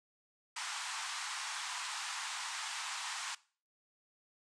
pink band-pass noise, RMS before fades -41 dBFS, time 0.56-3.35 s, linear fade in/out 5 ms, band 850 to 9000 Hz, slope 48 dB/octave, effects noise-tail reverb RT60 0.4 s tail -20 dB re dry

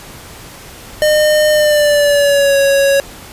square tone with pitch glide, 608 to 554.3 Hz, D#5 to C#5, -40 to 0 cents, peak -9 dBFS, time 1.02-3 s, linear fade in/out 0 ms, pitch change -160 cents, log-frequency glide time 1.51-2.57 s, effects pink hiss -34 dBFS RMS until 3.32 s + resampled to 32000 Hz

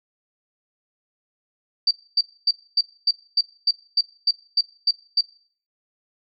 sine tone bursts, 4642 Hz, D8, 21 cents flat, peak -14 dBFS, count 12, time 1.87-5.21 s, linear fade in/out 5 ms, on 40 ms, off 260 ms, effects noise-tail reverb RT60 0.5 s tail -20 dB re dry

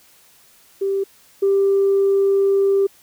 sine tone pair in turn, 392 / 393.8 Hz, G4 / G4, 0 / +8 cents, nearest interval unison, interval 8 cents, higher second, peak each -17 / -12 dBFS, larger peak second, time 0.81-1.04 / 1.42-2.87 s, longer second, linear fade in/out 10 ms, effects tanh soft clip ceiling -9 dBFS + white hiss -52 dBFS RMS until 3.02 s

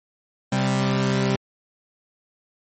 sawtooth tone pair together, 131.1 / 196.43 Hz, C3 / G3, +4 / +4 cents, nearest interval perfect fifth, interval 700 cents, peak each -18 dBFS, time 0.52-1.36 s, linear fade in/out 5 ms, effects MP3 32 kbps

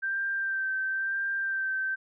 sine tone with vibrato, 1568 Hz, G6, in tune, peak -27 dBFS, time 0.02-1.96 s, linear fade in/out 20 ms, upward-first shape sine, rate 0.99 Hz, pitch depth 21 cents each way, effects none

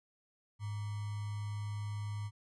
sine tone with sample-and-hold, 103.83 Hz, G#2, in tune, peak -36 dBFS, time 0.59-2.31 s, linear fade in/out 50 ms, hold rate 1050 Hz, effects resampled to 24000 Hz

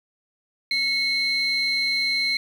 sine tone pair together, 2189 / 4132 Hz, C#7 / C8, -22 / -22 cents, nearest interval major seventh, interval 1100 cents, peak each -22 dBFS, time 0.71-2.37 s, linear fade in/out 2 ms, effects tanh soft clip ceiling -15 dBFS + 8-bit

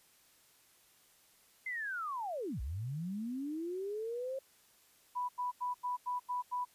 sine linear two-way sweep, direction down then up, 2093 to 54.5 to 542 Hz, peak -36 dBFS, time 1.66-4.39 s, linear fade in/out 5 ms, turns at 2.61 s
sine tone bursts, 988 Hz, B5, in tune, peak -33 dBFS, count 7, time 5.15-6.652 s, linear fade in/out 20 ms, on 140 ms, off 87 ms
effects white hiss -66 dBFS RMS until 6.74 s + resampled to 32000 Hz

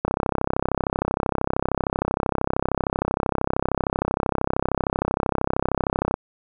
click train, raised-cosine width 1 ms, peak -6 dBFS, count 202, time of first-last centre 0.05-6.141 s, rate 33 Hz, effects none

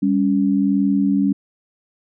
sine tone pair together, 198.34 / 279.9 Hz, G3 / C#4, +21 / +17 cents, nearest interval tritone, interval 596 cents, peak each -17 dBFS, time 0.02-1.33 s, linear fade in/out 10 ms, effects none

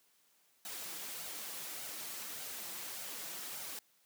white noise with flanger, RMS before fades -44 dBFS, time 0.65-3.79 s, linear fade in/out 2 ms, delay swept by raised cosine 1.3 to 6.1 ms, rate 1.7 Hz, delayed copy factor +0.5, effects white hiss -71 dBFS RMS until 4.05 s + high-pass 150 Hz 12 dB/octave

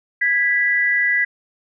sine tone pair together, 1652 / 1971.3 Hz, G#6 / B6, -10 / -4 cents, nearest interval minor third, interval 306 cents, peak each -20 / -16 dBFS, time 0.21-1.25 s, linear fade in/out 10 ms, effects none

